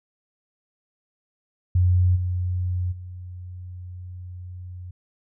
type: tone with level steps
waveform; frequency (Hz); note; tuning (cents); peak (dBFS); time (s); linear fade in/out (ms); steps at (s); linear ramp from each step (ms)
sine; 90.2; F#2; -44; -15 / -22 / -34; 1.75-4.91; 5; 2.15 / 2.91; 20
effects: none